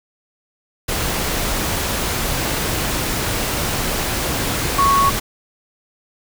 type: tone in noise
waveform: sine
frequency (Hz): 1108.7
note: C#6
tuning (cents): 0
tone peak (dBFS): -12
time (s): 4.78-5.1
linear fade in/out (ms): 10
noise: pink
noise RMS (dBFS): -21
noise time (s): 0.88-5.2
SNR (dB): +6
effects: none